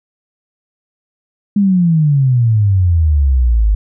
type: exponential sweep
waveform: sine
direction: down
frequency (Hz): 207.7 to 50.1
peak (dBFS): -8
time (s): 1.56-3.75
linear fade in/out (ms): 5
effects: none